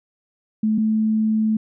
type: tone pair in turn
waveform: sine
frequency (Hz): 216.7 / 218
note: A3 / A3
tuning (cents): -26 / -16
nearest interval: unison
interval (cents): 10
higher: second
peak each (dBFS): -16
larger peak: neither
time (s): 0.63-0.78 / 0.78-1.57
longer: second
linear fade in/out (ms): 5
effects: none